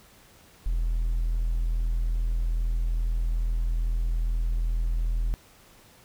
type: tone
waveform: triangle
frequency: 41.2 Hz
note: E1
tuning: in tune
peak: -20 dBFS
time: 0.66-5.34 s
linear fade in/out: 0 ms
effects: tanh soft clip ceiling -18 dBFS + pink hiss -55 dBFS RMS until 6.04 s